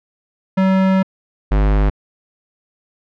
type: tone pair in turn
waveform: square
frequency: 190 / 50.65 Hz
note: F#3 / G#1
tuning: +46 / -43 cents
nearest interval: octave + major seventh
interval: 2289 cents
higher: first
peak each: -12 dBFS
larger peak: neither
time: 0.57-1.03 / 1.51-1.9 s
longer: first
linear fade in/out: 10 ms
effects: low-pass 2000 Hz 12 dB/octave